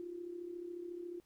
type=tone with amplitude modulation; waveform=sine; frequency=349.2 Hz; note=F4; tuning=in tune; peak=-39 dBFS; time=0-1.2 s; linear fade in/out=0 ms; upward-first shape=sine; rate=34.1 Hz; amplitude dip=65%; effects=pink hiss -74 dBFS RMS until 1.25 s